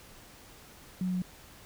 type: tone with pitch steps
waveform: sine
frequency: 184 / 182.83 / 181.68 Hz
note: F#3 / F#3 / F#3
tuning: -9 / -20 / -31 cents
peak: -28 dBFS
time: 1.01-1.22 s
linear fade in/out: 2 ms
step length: 70 ms
effects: pink hiss -53 dBFS RMS until 1.65 s